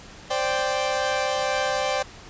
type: chord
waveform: sawtooth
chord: C suspended second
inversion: none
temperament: equal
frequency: 523.3 / 587.3 / 784 Hz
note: C5 / D5 / G5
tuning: 0 / 0 / 0 cents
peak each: -23 dBFS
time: 0.3-2.03 s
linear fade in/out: 10 ms
effects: pink hiss -44 dBFS RMS until 2.29 s + resampled to 16000 Hz